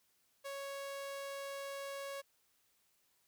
sawtooth tone, 554.4 Hz, C#5, in tune, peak -38 dBFS, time 0.44-2.22 s, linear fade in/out 20 ms, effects white hiss -75 dBFS RMS until 3.27 s

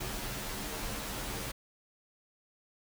pink noise with comb filter, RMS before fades -38 dBFS, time 0-1.52 s, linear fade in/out 10 ms, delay 12 ms, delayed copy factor -0.9, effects none

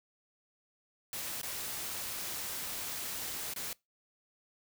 white noise with dropouts, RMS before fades -39 dBFS, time 1.13-3.73 s, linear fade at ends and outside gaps 1 ms, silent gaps 1.415-1.431 / 3.537-3.561 s, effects noise-tail reverb RT60 0.2 s tail -23 dB re dry

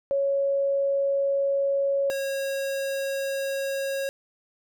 sine / square tone pair in turn, 554.4 / 546.5 Hz, C#5 / C#5, 0 / -25 cents, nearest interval unison, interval 25 cents, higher first, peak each -21 / -27 dBFS, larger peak first, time 0.11-2.1 / 2.1-4.09 s, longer neither, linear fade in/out 0 ms, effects none

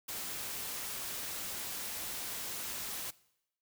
white noise, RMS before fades -40 dBFS, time 0.08-3.11 s, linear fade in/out 10 ms, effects noise-tail reverb RT60 0.8 s tail -21 dB re dry

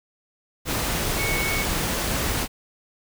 sine tone in noise, 2217 Hz, C#7, in tune, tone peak -26 dBFS, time 1.16-1.66 s, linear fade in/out 50 ms, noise pink, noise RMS -25 dBFS, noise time 0.65-2.48 s, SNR -4 dB, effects none

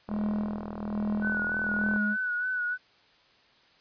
triangle tone with tremolo, 209.9 Hz, G#3, 19 cents sharp, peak -24 dBFS, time 0.08-2.17 s, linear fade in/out 50 ms, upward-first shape sine, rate 1.2 Hz, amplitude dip 75%
click train, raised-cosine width 1 ms, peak -23 dBFS, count 77, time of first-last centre 0.09-1.962 s, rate 40.6 Hz
sine tone with vibrato, 1480 Hz, F#6, in tune, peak -27 dBFS, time 1.21-2.78 s, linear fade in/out 50 ms, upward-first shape sine, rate 3.3 Hz, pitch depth 38 cents each way
effects white hiss -61 dBFS RMS until 3.8 s + resampled to 11025 Hz

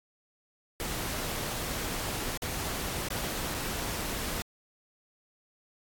pink noise with dropouts, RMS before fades -34 dBFS, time 0.8-4.42 s, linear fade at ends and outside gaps 0 ms, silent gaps 2.374-2.421 / 3.085-3.104 / 3.543-3.547 s, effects AAC 64 kbps

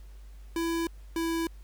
square tone pair in turn, 333.1 / 330.8 Hz, E4 / E4, +18 / +6 cents, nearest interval unison, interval 12 cents, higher first, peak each -28 dBFS, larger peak neither, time 0.56-0.87 / 1.16-1.47 s, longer neither, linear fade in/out 2 ms, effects added 50 Hz sine -44 dBFS peak until 1.63 s + pink hiss -63 dBFS RMS until 1.63 s

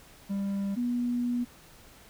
triangle / sine tone pair in turn, 198.2 / 242.8 Hz, G3 / B3, +19 / -29 cents, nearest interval major third, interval 352 cents, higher second, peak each -26 dBFS, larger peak neither, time 0.29-0.76 / 0.76-1.45 s, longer second, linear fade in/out 20 ms, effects pink hiss -54 dBFS RMS until 2.09 s

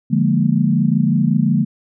sine chord, Bb dominant seventh, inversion first, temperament equal, 146.83 / 174.61 / 207.7 / 233.1 Hz, D3 / F3 / Ab3 / Bb3, 0 / 0 / 0 / 0 cents, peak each -18 dBFS, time 0.1-1.65 s, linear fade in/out 20 ms, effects none

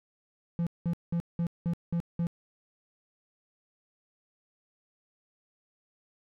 triangle tone bursts, 170.2 Hz, F3, 44 cents flat, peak -24 dBFS, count 7, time 0.59-2.269 s, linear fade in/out 0 ms, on 77 ms, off 190 ms, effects none

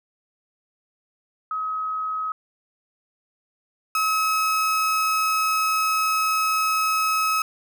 sine / 35% pulse tone pair in turn, 1273 / 1282.6 Hz, D#6 / E6, +39 / -48 cents, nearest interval unison, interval 13 cents, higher second, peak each -24 / -18 dBFS, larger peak second, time 1.51-2.32 / 3.95-7.42 s, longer second, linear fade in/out 2 ms, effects none

